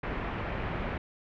pink low-pass noise, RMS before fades -34 dBFS, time 0.03-0.98 s, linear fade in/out 5 ms, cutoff 2400 Hz, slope 24 dB/octave, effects none

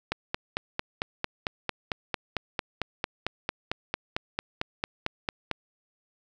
click train, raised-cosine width 0.3 ms, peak -11 dBFS, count 25, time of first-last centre 0.12-5.513 s, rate 4.45 Hz, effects none

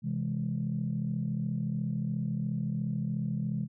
sine chord, C augmented, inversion none, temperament equal, 130.81 / 164.81 / 207.7 Hz, C3 / E3 / G#3, 0 / 0 / 0 cents, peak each -33 dBFS, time 0.02-3.68 s, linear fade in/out 50 ms, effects tanh soft clip ceiling -21 dBFS

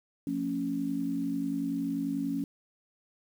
sine tone cluster, 176.3 / 225.8 / 276.9 Hz, F3 / A3 / C#4, +17 / +45 / -2 cents, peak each -37 / -36 / -30 dBFS, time 0.27-2.44 s, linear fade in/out 2 ms, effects 9-bit

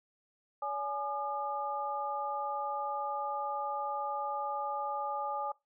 sine tone cluster, 569 / 840 / 1209 Hz, C#5 / G#5 / D6, +45 / +19 / +50 cents, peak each -40 / -35 / -38 dBFS, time 0.62-5.52 s, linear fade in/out 5 ms, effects noise-tail reverb RT60 0.2 s tail -21 dB re dry

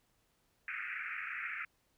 white band-pass noise, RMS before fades -41 dBFS, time 0.68-1.65 s, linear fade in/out 2 ms, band 1300 to 2500 Hz, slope 96 dB/octave, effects pink hiss -75 dBFS RMS until 1.97 s

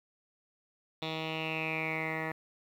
10% pulse tone with low-pass filter sweep, 159.2 Hz, D#3, 40 cents sharp, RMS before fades -35 dBFS, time 1.02-2.32 s, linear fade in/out 2 ms, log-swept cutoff 3500 to 1800 Hz, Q 8.1, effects 10-bit

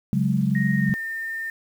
sine chord, C# suspended fourth, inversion none, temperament equal, 138.59 / 185 / 207.7 Hz, C#3 / F#3 / G#3, 0 / 0 / 0 cents, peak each -23 dBFS, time 0.13-0.94 s, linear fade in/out 0 ms
sine tone with pitch glide, 1864.7 to 1808.5 Hz, A#6 to A6, 0 to +47 cents, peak -27 dBFS, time 0.55-1.5 s, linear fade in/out 2 ms, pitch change -53 cents, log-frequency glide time 0.75-0.99 s
click, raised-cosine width 5 ms, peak -26 dBFS, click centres 0.894 s
effects 8-bit

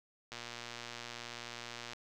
click train, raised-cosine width 0.2 ms, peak -26 dBFS, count 193, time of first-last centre 0.32-1.933 s, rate 119 Hz, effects none

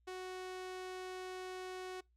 sawtooth tone with low-pass filter, 370 Hz, F#4, in tune, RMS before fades -45 dBFS, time 0.07-2.01 s, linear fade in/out 10 ms, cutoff 9600 Hz, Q 0.55, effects noise-tail reverb RT60 0.2 s tail -25 dB re dry + added 59 Hz sine -70 dBFS peak until 2.16 s

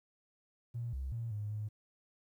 triangle tone with pitch steps, 118.3 / 66 / 115.6 / 104.6 / 106.4 Hz, A#2 / C2 / A#2 / G#2 / G#2, +26 / +16 / -14 / +13 / +42 cents, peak -32 dBFS, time 0.74-1.69 s, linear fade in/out 20 ms, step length 190 ms, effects tanh soft clip ceiling -34 dBFS + 12-bit

